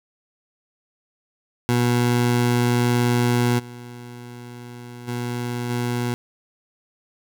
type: tone with level steps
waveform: 20% pulse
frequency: 121.2 Hz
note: B2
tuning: 32 cents flat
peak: -12 / -31 / -20 / -17 dBFS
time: 1.69-6.14 s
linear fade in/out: 0 ms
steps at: 3.58 / 5.07 / 5.69 s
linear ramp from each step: 20 ms
effects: none